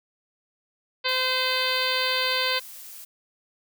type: harmonic tone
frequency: 514 Hz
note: C5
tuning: 31 cents flat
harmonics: 1 / 2 / 3 / 4 / 5 / 6 / 7 / 8 / 9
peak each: -31 / -31 / -31 / -31 / -31 / -31 / -31 / -31 / -31 dBFS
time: 1.04-2.6 s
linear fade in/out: 20 ms
type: noise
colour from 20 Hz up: blue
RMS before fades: -42 dBFS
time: 1.08-3.05 s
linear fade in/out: 10 ms
effects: none

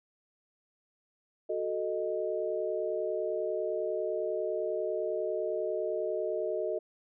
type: chord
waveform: sine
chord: D# diminished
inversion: first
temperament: equal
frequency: 370 / 440 / 622.3 Hz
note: F#4 / A4 / D#5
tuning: 0 / 0 / 0 cents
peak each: -35 / -34 / -33 dBFS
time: 1.49-6.79 s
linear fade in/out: 10 ms
effects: none

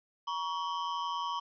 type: ring-modulated tone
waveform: square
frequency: 1036 Hz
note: C6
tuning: 17 cents flat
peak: -30 dBFS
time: 0.27-1.4 s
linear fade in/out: 10 ms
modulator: 85.5 Hz
effects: resampled to 11025 Hz + 11-bit

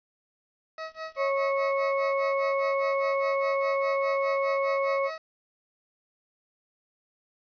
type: tone with tremolo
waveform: 20% pulse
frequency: 639 Hz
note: D#5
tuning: 46 cents sharp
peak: -28 dBFS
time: 0.78-5.18 s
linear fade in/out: 2 ms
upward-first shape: sine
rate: 4.9 Hz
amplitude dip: 95%
type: harmonic tone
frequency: 549 Hz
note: C#5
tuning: 17 cents flat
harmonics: 1 / 2 / 4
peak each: -25 / -30 / -34 dBFS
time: 1.16-5.11 s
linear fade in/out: 50 ms
effects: resampled to 11025 Hz + 10-bit

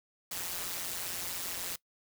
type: noise with amplitude modulation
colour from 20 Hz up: white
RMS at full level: -34 dBFS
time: 0.31-1.76 s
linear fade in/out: 5 ms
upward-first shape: sine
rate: 177 Hz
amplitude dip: 80%
effects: noise-tail reverb RT60 0.1 s tail -21 dB re dry

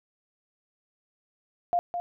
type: tone with echo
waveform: sine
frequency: 701 Hz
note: F5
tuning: 6 cents sharp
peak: -21 dBFS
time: 1.73-1.79 s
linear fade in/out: 0 ms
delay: 210 ms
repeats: 1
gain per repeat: -7 dB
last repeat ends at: 2 s
effects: none

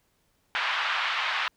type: band-pass noise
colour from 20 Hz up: pink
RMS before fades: -28 dBFS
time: 0.55-1.48 s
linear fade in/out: 0 ms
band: 980 to 3400 Hz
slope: 24 dB/octave
effects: pink hiss -70 dBFS RMS until 1.56 s

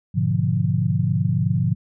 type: chord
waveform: sine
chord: G# diminished seventh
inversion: none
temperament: equal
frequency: 103.83 / 123.47 / 146.83 / 174.61 Hz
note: G#2 / B2 / D3 / F3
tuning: 0 / 0 / 0 / 0 cents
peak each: -23 dBFS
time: 0.14-1.75 s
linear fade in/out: 20 ms
effects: none

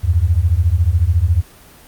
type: beating tone pair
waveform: sine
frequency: 78.5 / 92.5 Hz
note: D#2 / F#2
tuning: +16 / 0 cents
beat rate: 14 Hz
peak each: -14 dBFS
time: 0.03-1.42 s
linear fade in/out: 20 ms
effects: pink hiss -43 dBFS RMS until 1.87 s + Opus 24 kbps

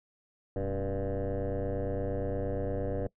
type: tone with frequency modulation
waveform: sine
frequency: 285.4 Hz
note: D4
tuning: 49 cents flat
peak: -27 dBFS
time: 0.56-3.07 s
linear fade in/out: 2 ms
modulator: 99.9 Hz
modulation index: 3.2
effects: noise-tail reverb RT60 0.1 s tail -23 dB re dry + tanh soft clip ceiling -28 dBFS

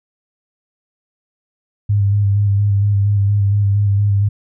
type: tone with vibrato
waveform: sine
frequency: 101.2 Hz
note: G#2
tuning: 44 cents flat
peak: -11 dBFS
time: 1.89-4.29 s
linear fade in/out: 10 ms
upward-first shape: square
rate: 4.3 Hz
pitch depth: 24 cents each way
effects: none

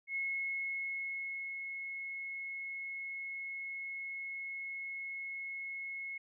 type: tone with ADSR envelope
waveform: sine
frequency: 2177 Hz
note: C#7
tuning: 32 cents flat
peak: -33 dBFS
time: 0.07-6.18 s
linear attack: 85 ms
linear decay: 1400 ms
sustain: -6 dB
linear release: 7 ms
effects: none

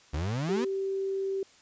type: exponential sweep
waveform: 35% pulse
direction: up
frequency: 69.3 to 261.6 Hz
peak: -27 dBFS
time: 0.13-0.65 s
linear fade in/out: 10 ms
type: tone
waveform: sine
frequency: 388 Hz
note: G4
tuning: 18 cents flat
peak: -28 dBFS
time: 0.49-1.43 s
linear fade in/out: 2 ms
effects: white hiss -58 dBFS RMS until 1.61 s + resampled to 16000 Hz

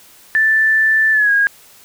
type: tone with pitch glide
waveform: sine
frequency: 1763 to 1635.5 Hz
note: A6 to G#6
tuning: +3 to -27 cents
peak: -10 dBFS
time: 0.35-1.47 s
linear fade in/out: 0 ms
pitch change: -130 cents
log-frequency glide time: 1.12-1.32 s
effects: white hiss -45 dBFS RMS until 1.84 s

